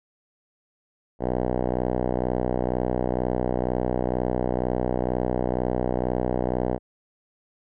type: tone with low-pass filter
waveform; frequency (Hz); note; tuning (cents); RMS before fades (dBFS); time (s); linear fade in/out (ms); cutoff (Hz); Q
5% pulse; 62.1; B1; +10; -25; 1.19-6.79; 50; 720; 1.1
effects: none